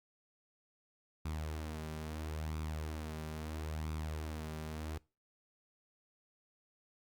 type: tone with flanger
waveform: sawtooth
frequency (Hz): 77.78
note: D#2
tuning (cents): 0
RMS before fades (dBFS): -41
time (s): 1.25-4.98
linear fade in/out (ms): 5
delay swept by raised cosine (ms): 0.82 to 5.12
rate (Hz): 0.75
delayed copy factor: +0.5
effects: noise-tail reverb RT60 0.3 s tail -23 dB re dry + Opus 48 kbps